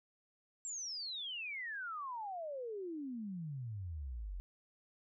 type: exponential sweep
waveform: sine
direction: down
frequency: 7600 to 42.66 Hz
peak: -40 dBFS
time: 0.65-4.4 s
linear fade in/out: 0 ms
effects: none